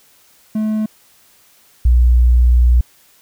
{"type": "tone pair in turn", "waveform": ["triangle", "sine"], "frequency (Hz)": [215.9, 60.58], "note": ["A3", "B1"], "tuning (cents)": [-33, -33], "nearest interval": "octave + minor seventh", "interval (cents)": 2200, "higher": "first", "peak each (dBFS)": [-13, -7], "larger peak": "second", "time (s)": [[0.55, 0.86], [1.85, 2.81]], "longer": "second", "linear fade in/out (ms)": 5, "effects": ["white hiss -51 dBFS RMS until 3.21 s"]}